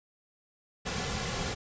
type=noise with comb filter; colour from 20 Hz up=pink; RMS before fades=-33 dBFS; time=0.85-1.55 s; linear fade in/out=20 ms; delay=3.2 ms; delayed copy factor=-0.6; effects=resampled to 16000 Hz